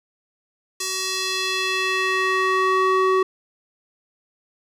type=tone with band-pass filter sweep; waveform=square; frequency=376.9 Hz; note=F#4; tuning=32 cents sharp; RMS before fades=-21 dBFS; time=0.8-3.23 s; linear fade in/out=5 ms; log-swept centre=6500 to 800 Hz; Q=1.3; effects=none